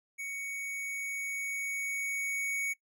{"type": "tone with level ramp", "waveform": "square", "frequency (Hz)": 2233, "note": "C#7", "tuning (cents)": 12, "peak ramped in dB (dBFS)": [-37, -31], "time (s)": [0.18, 2.74], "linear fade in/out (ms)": 20, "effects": ["noise-tail reverb RT60 0.1 s tail -19 dB re dry"]}